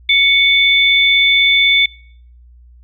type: tone pair together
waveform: sine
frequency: 2226 / 3522 Hz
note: C#7 / A7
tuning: +7 / +1 cents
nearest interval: minor sixth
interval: 794 cents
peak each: -11 dBFS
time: 0.09-1.86 s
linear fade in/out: 5 ms
effects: noise-tail reverb RT60 0.6 s tail -24 dB re dry + added 60 Hz sine -40 dBFS peak until 2.83 s